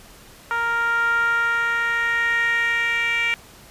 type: tone with band-pass filter sweep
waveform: 10% pulse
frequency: 466.2 Hz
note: A#4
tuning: in tune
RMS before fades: -21 dBFS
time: 0.51-3.34 s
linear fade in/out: 0 ms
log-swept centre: 1200 to 2300 Hz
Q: 4.8
effects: pink hiss -46 dBFS RMS until 3.7 s + resampled to 32000 Hz